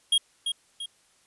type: tone with echo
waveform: square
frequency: 3262 Hz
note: G#7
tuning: 32 cents flat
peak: -19 dBFS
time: 0.12-0.18 s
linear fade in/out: 5 ms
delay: 340 ms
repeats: 2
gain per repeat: -7 dB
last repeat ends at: 0.86 s
effects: white hiss -63 dBFS RMS until 1.26 s + resampled to 24000 Hz